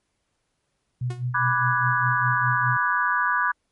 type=tone with tremolo; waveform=sine; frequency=124.1 Hz; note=B2; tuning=9 cents sharp; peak=-22 dBFS; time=1.01-2.77 s; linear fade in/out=5 ms; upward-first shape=sine; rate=4.9 Hz; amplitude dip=80%
type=tone with exponential decay; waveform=sawtooth; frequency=362.5 Hz; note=F#4; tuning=35 cents flat; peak=-29 dBFS; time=1.1-1.27 s; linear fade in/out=5 ms; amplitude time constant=36 ms
type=chord; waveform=sine; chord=G# half-diminished seventh; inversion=first; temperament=equal; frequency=987.8 / 1174.7 / 1480 / 1661.2 Hz; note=B5 / D6 / F#6 / G#6; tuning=0 / 0 / 0 / 0 cents; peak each=-25 dBFS; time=1.34-3.52 s; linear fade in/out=10 ms
effects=pink hiss -74 dBFS RMS until 3.71 s + MP3 48 kbps